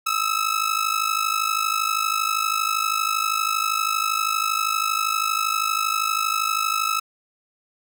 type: ring-modulated tone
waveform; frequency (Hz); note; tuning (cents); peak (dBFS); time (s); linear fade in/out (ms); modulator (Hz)
sawtooth; 1300; E6; -24; -14; 0.06-7; 10; 26.3
effects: none